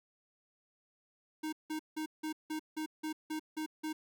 square tone bursts, 311.1 Hz, D#4, in tune, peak -36 dBFS, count 10, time 1.43-3.93 s, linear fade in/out 10 ms, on 97 ms, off 170 ms, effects none

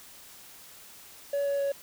triangle tone with pitch steps, 566 / 562.1 / 558.2 Hz, C#5 / C#5 / C#5, +36 / +24 / +12 cents, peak -23 dBFS, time 1.33-1.72 s, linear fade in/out 5 ms, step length 130 ms, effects tanh soft clip ceiling -19 dBFS + white hiss -50 dBFS RMS until 1.82 s

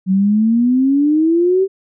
sine exponential sweep, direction up, 185 to 392 Hz, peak -10 dBFS, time 0.06-1.68 s, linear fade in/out 50 ms, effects none

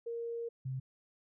sine tone pair in turn, 466.2 / 131.19 Hz, A#4 / C3, 0 / +5 cents, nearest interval octave + minor seventh, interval 2195 cents, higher first, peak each -36 / -35 dBFS, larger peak second, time 0.06-0.49 / 0.65-0.8 s, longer first, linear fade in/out 10 ms, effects none

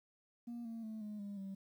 sine tone with pitch steps, 237.1 / 227.8 / 218.9 / 210.4 / 202.2 / 194.26 Hz, A#3 / A#3 / A3 / G#3 / G#3 / G3, +30 / -40 / -9 / +23 / -46 / -15 cents, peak -40 dBFS, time 0.47-1.55 s, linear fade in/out 10 ms, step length 180 ms, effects tanh soft clip ceiling -41 dBFS + 12-bit

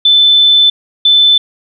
sine tone bursts at uneven times, 3520 Hz, A7, in tune, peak -4 dBFS, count 2, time 0.05-0.7 / 1.05-1.38 s, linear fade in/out 5 ms, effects none

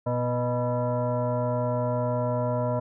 sine tone with frequency modulation, 246.9 Hz, B3, in tune, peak -23 dBFS, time 0.06-2.8 s, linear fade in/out 10 ms, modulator 368 Hz, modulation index 1.8, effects none

